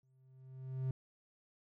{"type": "tone with exponential growth", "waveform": "triangle", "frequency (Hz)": 130.9, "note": "C3", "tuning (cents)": 1, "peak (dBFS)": -30, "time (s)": [0.03, 0.91], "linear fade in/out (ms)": 2, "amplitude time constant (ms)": 190, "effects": []}